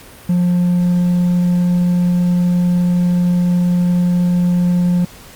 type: tone with hard clipping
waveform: sine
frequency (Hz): 177.1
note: F3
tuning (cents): +24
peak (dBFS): -12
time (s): 0.29-5.05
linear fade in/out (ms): 5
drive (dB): 2
effects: pink hiss -39 dBFS RMS until 5.35 s + Opus 48 kbps